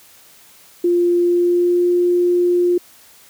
sine tone with pitch glide, 349.2 to 353.1 Hz, F4 to F4, 0 to +19 cents, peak -12 dBFS, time 0.84-2.78 s, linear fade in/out 5 ms, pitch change +19 cents, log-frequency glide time 1.19-1.9 s, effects white hiss -47 dBFS RMS until 3.29 s + high-pass 60 Hz 12 dB/octave

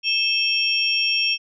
sine tone cluster, 2627 / 3200 / 5540 Hz, E7 / G7 / F8, -7 / +35 / -15 cents, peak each -21 / -24 / -23 dBFS, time 0.03-1.38 s, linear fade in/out 50 ms, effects none

